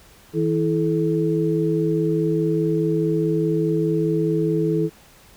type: tone cluster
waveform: sine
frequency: 161.2 / 327.6 / 432.4 Hz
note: E3 / E4 / A4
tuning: -38 / -11 / -30 cents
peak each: -22 dBFS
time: 0.33-4.9 s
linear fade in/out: 50 ms
effects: pink hiss -50 dBFS RMS until 5.36 s